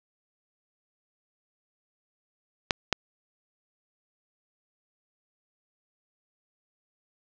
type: clicks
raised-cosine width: 0.2 ms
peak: -4 dBFS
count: 2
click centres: 2.708 / 2.927 s
effects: low-pass 6000 Hz 12 dB/octave